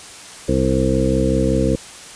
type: harmonic tone with a mistuned harmonic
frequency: 65.41 Hz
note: C2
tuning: in tune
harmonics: 1 / 2 / 3 / 4 / 5 / 7 / 8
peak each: -22 / -22 / -22 / -22 / -22 / -22 / -22 dBFS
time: 0.48-1.76 s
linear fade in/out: 10 ms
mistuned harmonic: 1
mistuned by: -15 cents
effects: white hiss -37 dBFS RMS until 2.15 s + resampled to 22050 Hz